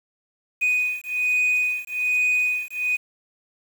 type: beating tone pair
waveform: sine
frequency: 2489 / 2490.2 Hz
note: D#7 / D#7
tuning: 0 / +1 cents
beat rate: 1.2 Hz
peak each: -21 dBFS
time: 0.61-2.97 s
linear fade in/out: 20 ms
effects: tanh soft clip ceiling -16 dBFS + 7-bit